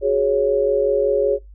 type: chord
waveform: sine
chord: F# suspended second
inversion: none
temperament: equal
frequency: 370 / 415.3 / 554.4 Hz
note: F#4 / G#4 / C#5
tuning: 0 / 0 / 0 cents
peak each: -24 / -18 / -18 dBFS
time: 0.01-1.39 s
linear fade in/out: 50 ms
effects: noise-tail reverb RT60 0.2 s tail -25 dB re dry + added 50 Hz sine -39 dBFS peak until 1.54 s